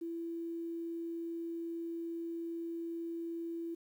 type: tone with quantisation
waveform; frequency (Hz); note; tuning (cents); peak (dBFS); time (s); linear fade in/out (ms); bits
sine; 334.7; E4; +26; -37; 0.01-3.75; 10; 11
effects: none